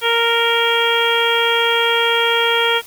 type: harmonic tone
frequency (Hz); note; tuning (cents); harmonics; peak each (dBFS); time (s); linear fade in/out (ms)
464.7; A#4; -5; 1 / 2 / 3 / 4 / 5 / 6 / 7; -19 / -21 / -21 / -24 / -22 / -25 / -19; 0.01-2.82; 50
effects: white hiss -40 dBFS RMS until 2.86 s